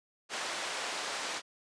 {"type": "band-pass noise", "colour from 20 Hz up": "pink", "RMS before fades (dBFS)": -37, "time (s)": [0.29, 1.42], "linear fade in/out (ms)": 50, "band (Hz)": [640, 7200], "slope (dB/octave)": 12, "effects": ["resampled to 22050 Hz"]}